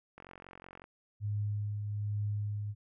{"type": "click train", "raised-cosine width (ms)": 0.5, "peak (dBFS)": -34, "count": 31, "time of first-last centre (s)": [0.18, 0.841], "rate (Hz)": 45.4}
{"type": "tone with tremolo", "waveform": "sine", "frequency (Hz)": 103.83, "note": "G#2", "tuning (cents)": 0, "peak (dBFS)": -30, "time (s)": [1.2, 2.75], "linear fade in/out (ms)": 50, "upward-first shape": "triangle", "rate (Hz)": 1.2, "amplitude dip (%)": 40}
{"effects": []}